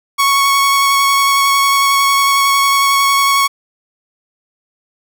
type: tone with vibrato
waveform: sawtooth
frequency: 1108.7 Hz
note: C#6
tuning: in tune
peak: -6 dBFS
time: 0.18-3.48 s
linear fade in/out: 20 ms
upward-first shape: square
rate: 11 Hz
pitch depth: 9 cents each way
effects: none